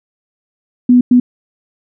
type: tone bursts at uneven times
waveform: sine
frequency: 246.9 Hz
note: B3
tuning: in tune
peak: -4 dBFS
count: 2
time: 0.89-1.01 / 1.11-1.2 s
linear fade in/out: 5 ms
effects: none